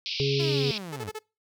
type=band-pass noise; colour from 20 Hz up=white; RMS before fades=-32 dBFS; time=0.06-0.78 s; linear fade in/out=0 ms; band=2300 to 5300 Hz; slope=96 dB/octave
type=harmonic tone; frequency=138.59 Hz; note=C#3; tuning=in tune; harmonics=1 / 2 / 3; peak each=-26 / -37 / -26 dBFS; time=0.2-0.71 s; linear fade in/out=0 ms
type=linear sweep; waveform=sawtooth; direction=down; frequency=347.7 to 87.31 Hz; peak=-32 dBFS; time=0.39-1.1 s; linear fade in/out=10 ms
type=tone bursts; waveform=sawtooth; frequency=433.2 Hz; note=A4; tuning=27 cents flat; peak=-29 dBFS; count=4; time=0.92-1.191 s; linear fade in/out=10 ms; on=46 ms; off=29 ms
effects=noise-tail reverb RT60 0.3 s tail -25 dB re dry